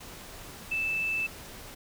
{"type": "tone in noise", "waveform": "sine", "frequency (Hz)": 2637, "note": "E7", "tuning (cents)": 0, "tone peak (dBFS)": -27, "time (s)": [0.71, 1.27], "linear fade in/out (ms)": 10, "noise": "pink", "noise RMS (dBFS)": -45, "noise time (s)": [0, 1.75], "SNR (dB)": 15, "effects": []}